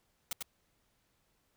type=noise with echo; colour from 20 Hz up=white; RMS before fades=-36 dBFS; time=0.31-0.33 s; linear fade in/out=2 ms; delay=96 ms; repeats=1; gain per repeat=-3 dB; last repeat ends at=0.426 s; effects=pink hiss -75 dBFS RMS until 1.56 s